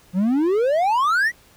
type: exponential sweep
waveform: triangle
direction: up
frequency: 173.3 to 2000 Hz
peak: -14 dBFS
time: 0.13-1.32 s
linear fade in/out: 50 ms
effects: pink hiss -53 dBFS RMS until 1.56 s